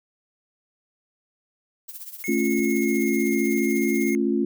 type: noise with tremolo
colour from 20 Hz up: violet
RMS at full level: -35 dBFS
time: 1.88-4.14 s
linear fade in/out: 10 ms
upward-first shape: triangle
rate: 16 Hz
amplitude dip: 80%
type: tone with pitch glide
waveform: square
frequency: 2177 to 2140 Hz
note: C#7 to C7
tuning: -32 to +38 cents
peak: -30 dBFS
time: 2.24-4.15 s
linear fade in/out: 0 ms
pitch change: -30 cents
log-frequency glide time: 2.48-3.28 s
type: chord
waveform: sine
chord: A augmented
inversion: none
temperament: equal with one note detuned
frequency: 220 / 275.3 / 349.2 Hz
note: A3 / C#4 / E#4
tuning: 0 / -12 / 0 cents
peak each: -24 dBFS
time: 2.28-4.45 s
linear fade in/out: 5 ms
type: click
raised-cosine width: 3 ms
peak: -32 dBFS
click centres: 2.593 s
effects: none